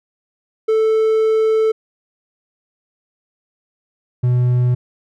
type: tone pair in turn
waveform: triangle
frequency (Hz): 440 / 123.76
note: A4 / B2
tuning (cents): 0 / +4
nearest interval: octave + minor seventh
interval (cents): 2196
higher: first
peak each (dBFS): -10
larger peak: neither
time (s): 0.68-1.72 / 4.23-4.75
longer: first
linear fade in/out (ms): 10
effects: none